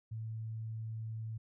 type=tone; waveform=sine; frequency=111.2 Hz; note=A2; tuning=19 cents sharp; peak=-38 dBFS; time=0.11-1.38 s; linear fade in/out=10 ms; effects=none